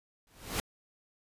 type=noise with exponential growth; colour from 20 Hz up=pink; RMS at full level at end=-29 dBFS; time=0.27-0.6 s; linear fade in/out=1 ms; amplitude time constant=71 ms; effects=resampled to 32000 Hz